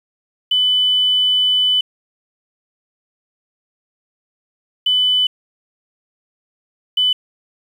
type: tone bursts at uneven times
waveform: sine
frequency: 3000 Hz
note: F#7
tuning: 23 cents sharp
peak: -12 dBFS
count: 3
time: 0.51-1.81 / 4.86-5.27 / 6.97-7.13 s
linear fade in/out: 5 ms
effects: 7-bit